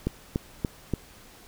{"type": "click train", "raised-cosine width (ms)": 3, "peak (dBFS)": -12, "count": 4, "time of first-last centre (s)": [0.07, 0.937], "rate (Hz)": 3.46, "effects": ["pink hiss -51 dBFS RMS until 1.47 s"]}